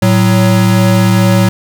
square tone pair together, 111.56 / 186.7 Hz, A2 / F#3, +24 / +16 cents, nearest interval major sixth, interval 892 cents, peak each -10 / -10 dBFS, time 0.02-1.49 s, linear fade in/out 5 ms, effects none

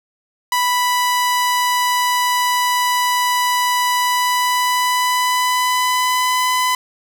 sawtooth tone with pitch glide, 987.8 to 1006.2 Hz, B5 to B5, 0 to +32 cents, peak -11 dBFS, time 0.52-6.75 s, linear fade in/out 2 ms, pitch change +32 cents, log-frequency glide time 3.97-6.46 s, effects none

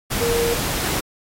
sine tone in noise, 468.3 Hz, A#4, 8 cents sharp, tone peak -19 dBFS, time 0.2-0.55 s, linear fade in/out 20 ms, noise pink, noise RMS -23 dBFS, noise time 0.1-1.01 s, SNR +1 dB, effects AAC 48 kbps

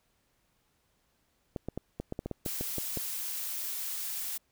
clicks, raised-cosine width 2 ms, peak -21 dBFS, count 12, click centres 1.562 / 1.686 / 1.776 / 2 / 2.124 / 2.191 / 2.26 / 2.313 / 2.462 / 2.61 / 2.783 / 2.973 s
blue noise, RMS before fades -36 dBFS, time 2.45-4.38 s, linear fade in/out 10 ms
effects pink hiss -73 dBFS RMS until 4.51 s

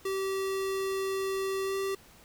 square tone with pitch glide, 386.2 to 389.3 Hz, G4 to G4, -26 to -12 cents, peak -30 dBFS, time 0.05-1.95 s, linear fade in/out 5 ms, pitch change +14 cents, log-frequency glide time 1.64-1.75 s, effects pink hiss -56 dBFS RMS until 2.24 s

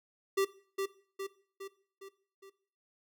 square tone with echo, 390.3 Hz, G4, 8 cents flat, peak -27 dBFS, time 0.37-0.45 s, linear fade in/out 10 ms, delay 410 ms, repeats 5, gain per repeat -5 dB, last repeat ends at 2.5 s, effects noise-tail reverb RT60 0.5 s tail -18 dB re dry

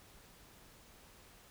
silence, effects pink hiss -60 dBFS RMS until 1.5 s

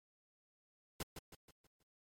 pink noise with echo, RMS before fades -41 dBFS, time 1-1.03 s, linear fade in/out 5 ms, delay 160 ms, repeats 5, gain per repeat -7 dB, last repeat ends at 1.83 s, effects MP3 64 kbps

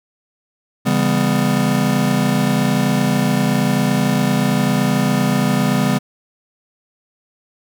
square chord, C# half-diminished seventh, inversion none, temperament just, 138.59 / 166.31 / 199.57 / 249.5 Hz, C#3 / E3 / G3 / B3, 0 / +16 / +31 / +18 cents, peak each -21 / -23 / -19 / -20 dBFS, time 0.85-5.99 s, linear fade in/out 20 ms, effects none

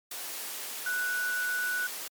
sine tone in noise, 1480 Hz, F#6, in tune, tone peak -28 dBFS, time 0.86-1.87 s, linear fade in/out 5 ms, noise white, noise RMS -38 dBFS, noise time 0.11-2.08 s, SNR +7 dB, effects high-pass 300 Hz 12 dB/octave + MP3 96 kbps

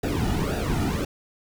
brown noise with flanger, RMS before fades -25 dBFS, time 0.03-1.05 s, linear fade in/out 5 ms, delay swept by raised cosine 0.93 to 1.91 ms, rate 1.9 Hz, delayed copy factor -0.8, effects none

